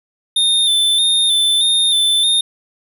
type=tone with vibrato; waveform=square; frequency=3594 Hz; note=A7; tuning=36 cents sharp; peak=-12 dBFS; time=0.36-2.41 s; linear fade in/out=5 ms; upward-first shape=square; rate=1.6 Hz; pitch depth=31 cents each way; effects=none